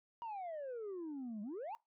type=exponential two-way sweep; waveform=sine; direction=down then up; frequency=961 to 200 to 961 Hz; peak=-39 dBFS; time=0.22-1.75 s; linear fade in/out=0 ms; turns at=1.42 s; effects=noise-tail reverb RT60 0.2 s tail -23 dB re dry + tanh soft clip ceiling -40 dBFS